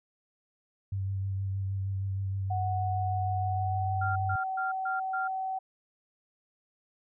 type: tone with vibrato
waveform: sine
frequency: 97 Hz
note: G2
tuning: 18 cents flat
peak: -29 dBFS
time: 0.92-4.36 s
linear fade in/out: 5 ms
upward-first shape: sine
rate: 6.4 Hz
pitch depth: 19 cents each way
type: tone with pitch glide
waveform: sine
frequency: 740 to 759.9 Hz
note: F#5 to F#5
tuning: 0 to +46 cents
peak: -30 dBFS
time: 2.5-5.59 s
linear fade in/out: 10 ms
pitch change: +46 cents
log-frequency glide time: 3.41-4 s
type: tone bursts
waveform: sine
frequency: 1391 Hz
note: F6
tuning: 7 cents flat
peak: -31 dBFS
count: 5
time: 4.01-5.28 s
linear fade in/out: 10 ms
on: 150 ms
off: 130 ms
effects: none